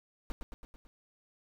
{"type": "noise with echo", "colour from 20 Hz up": "brown", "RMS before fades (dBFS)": -35, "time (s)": [0.3, 0.32], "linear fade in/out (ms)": 0, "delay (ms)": 110, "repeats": 5, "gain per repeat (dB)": -4, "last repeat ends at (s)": 0.87, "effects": []}